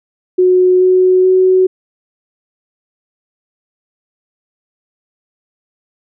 sine tone with pitch steps, 366.2 / 369.4 / 372.6 Hz, F#4 / F#4 / F#4, -18 / -3 / +12 cents, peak -6 dBFS, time 0.38-1.67 s, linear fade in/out 10 ms, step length 430 ms, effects none

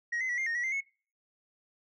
sine tone with pitch steps, 1891 / 2047 / 1942 / 2110 / 1849 / 1932 / 2085 / 2195 Hz, A#6 / C7 / B6 / C7 / A#6 / B6 / C7 / C#7, +24 / -38 / -30 / +14 / -15 / -39 / -7 / -18 cents, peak -27 dBFS, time 0.12-0.808 s, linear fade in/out 10 ms, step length 86 ms, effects noise-tail reverb RT60 0.4 s tail -24 dB re dry + tanh soft clip ceiling -28 dBFS

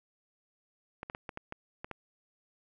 clicks, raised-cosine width 0.5 ms, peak -24 dBFS, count 8, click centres 1.031 / 1.099 / 1.149 / 1.292 / 1.374 / 1.524 / 1.845 / 1.913 s, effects none

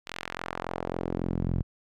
sawtooth tone with band-pass filter sweep, 43.65 Hz, F1, in tune, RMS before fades -32 dBFS, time 0.06-1.63 s, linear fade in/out 20 ms, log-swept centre 3100 to 120 Hz, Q 1, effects none

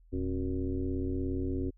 sine tone with frequency modulation, 174.61 Hz, F3, in tune, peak -29 dBFS, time 0.12-1.71 s, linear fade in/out 20 ms, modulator 96.6 Hz, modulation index 2.2, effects added 41 Hz sine -56 dBFS peak until 1.77 s

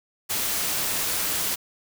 white noise, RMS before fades -26 dBFS, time 0.29-1.56 s, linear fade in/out 20 ms, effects none

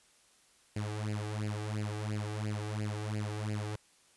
sawtooth tone with flanger, 105.8 Hz, G#2, 33 cents sharp, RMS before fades -36 dBFS, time 0.76-3.76 s, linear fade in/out 5 ms, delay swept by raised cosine 0.41 to 2.61 ms, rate 2.9 Hz, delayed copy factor +0.85, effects white hiss -65 dBFS RMS until 4.16 s + resampled to 24000 Hz

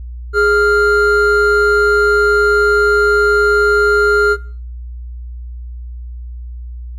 triangle tone pair together, 415 / 1396 Hz, G#4 / F6, -1 / -1 cents, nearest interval octave + major sixth, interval 2100 cents, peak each -10 dBFS, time 0.33-4.37 s, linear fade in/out 50 ms, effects noise-tail reverb RT60 0.5 s tail -21 dB re dry + added 60 Hz sine -25 dBFS peak until 6.98 s

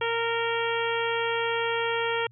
harmonic tone, 462.4 Hz, A#4, 14 cents flat, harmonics 1 / 2 / 3 / 4 / 5 / 6 / 7, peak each -28 / -31 / -33 / -34 / -35 / -36 / -36 dBFS, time 0.01-2.27 s, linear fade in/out 5 ms, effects added 117 Hz sine -51 dBFS peak until 2.31 s

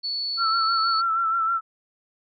sine tone, 4435 Hz, C#8, in tune, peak -25 dBFS, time 0.03-1.02 s, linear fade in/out 20 ms
sine tone with vibrato, 1341 Hz, E6, 29 cents sharp, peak -20 dBFS, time 0.37-1.61 s, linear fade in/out 50 ms, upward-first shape sine, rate 6.3 Hz, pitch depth 42 cents each way
effects none

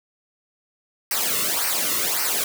white noise with flanger, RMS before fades -23 dBFS, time 1.11-2.44 s, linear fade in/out 2 ms, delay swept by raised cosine 0.28 to 1.28 ms, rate 1.8 Hz, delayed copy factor -0.75, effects none

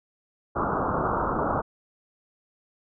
white low-pass noise, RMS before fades -26 dBFS, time 0.55-1.62 s, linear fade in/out 20 ms, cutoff 1400 Hz, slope 96 dB/octave, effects none

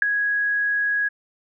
sine tone with ADSR envelope, 1661.2 Hz, G#6, in tune, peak -7 dBFS, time 0.02-1.09 s, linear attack 4 ms, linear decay 3 ms, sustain -12 dB, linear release 16 ms, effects none

